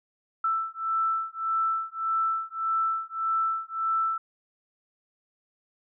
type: beating tone pair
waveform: sine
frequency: 1325 / 1326.7 Hz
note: E6 / E6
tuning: +9 / +11 cents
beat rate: 1.7 Hz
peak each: -28 dBFS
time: 0.44-4.18 s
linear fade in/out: 5 ms
effects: none